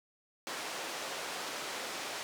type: band-pass noise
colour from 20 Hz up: pink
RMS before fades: -40 dBFS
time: 0.47-2.23 s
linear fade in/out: 0 ms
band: 470 to 7500 Hz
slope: 12 dB/octave
effects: none